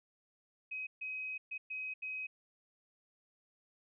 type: tone bursts at uneven times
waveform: sine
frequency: 2530 Hz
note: D#7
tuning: 28 cents sharp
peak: -38 dBFS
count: 5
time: 0.71-0.87 / 1.01-1.38 / 1.51-1.58 / 1.7-1.94 / 2.02-2.27 s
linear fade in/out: 10 ms
effects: none